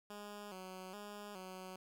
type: tone with vibrato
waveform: 10% pulse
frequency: 196 Hz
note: G3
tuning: in tune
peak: -39 dBFS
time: 0.1-1.76 s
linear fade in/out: 2 ms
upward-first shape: square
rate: 1.2 Hz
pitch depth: 89 cents each way
effects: 12-bit